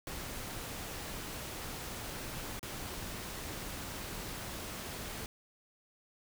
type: noise with dropouts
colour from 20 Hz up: pink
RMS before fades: -42 dBFS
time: 0.07-5.26 s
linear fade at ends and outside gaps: 1 ms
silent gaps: 2.594-2.629 s
effects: none